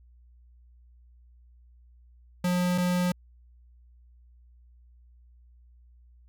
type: tone pair in turn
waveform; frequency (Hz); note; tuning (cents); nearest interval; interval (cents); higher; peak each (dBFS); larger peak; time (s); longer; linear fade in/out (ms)
square; 178.9 / 178.9; F3 / F3; +42 / +42; unison; 0; neither; -24; neither; 2.44-2.78 / 2.78-3.12; neither; 5
effects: added 60 Hz sine -53 dBFS peak until 6.28 s